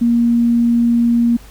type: tone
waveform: sine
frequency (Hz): 235.6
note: A#3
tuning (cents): +19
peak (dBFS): -10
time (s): 0.01-1.37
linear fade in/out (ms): 10
effects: added 50 Hz sine -38 dBFS peak until 1.5 s + pink hiss -44 dBFS RMS until 1.5 s